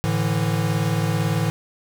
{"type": "chord", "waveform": "square", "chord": "A suspended fourth", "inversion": "none", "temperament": "equal with one note detuned", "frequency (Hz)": [108.86, 146.83, 164.81], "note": ["A2", "D3", "E3"], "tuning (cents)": [-18, 0, 0], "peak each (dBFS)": [-24, -26, -24], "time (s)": [0.04, 1.5], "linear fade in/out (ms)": 0, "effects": []}